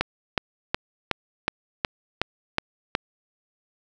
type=click train; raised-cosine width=0.3 ms; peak=-5 dBFS; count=9; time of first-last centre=0.01-2.951 s; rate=2.72 Hz; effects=none